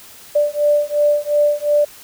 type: beating tone pair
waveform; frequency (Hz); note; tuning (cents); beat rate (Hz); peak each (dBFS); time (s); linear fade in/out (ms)
sine; 587.3 / 590.1; D5 / D5; 0 / +8; 2.8; -16; 0.35-1.85; 10
effects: white hiss -41 dBFS RMS until 2.03 s